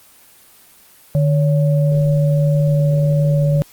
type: tone pair together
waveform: sine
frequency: 149.7 / 564 Hz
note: D3 / C#5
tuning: +33 / +30 cents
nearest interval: octave + major seventh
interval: 2297 cents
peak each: -12 / -21 dBFS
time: 1.15-3.62 s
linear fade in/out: 0 ms
effects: white hiss -47 dBFS RMS until 3.72 s + Opus 24 kbps